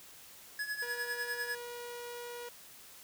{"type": "tone with tremolo", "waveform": "square", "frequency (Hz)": 1691, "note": "G#6", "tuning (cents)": 31, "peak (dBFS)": -33, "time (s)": [0.59, 1.55], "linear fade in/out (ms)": 2, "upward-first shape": "triangle", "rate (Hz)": 10, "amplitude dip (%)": 80}
{"type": "tone", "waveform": "sawtooth", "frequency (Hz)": 480.6, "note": "B4", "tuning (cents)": -47, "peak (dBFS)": -38, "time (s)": [0.82, 2.49], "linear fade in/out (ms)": 5}
{"effects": ["white hiss -54 dBFS RMS until 3.03 s"]}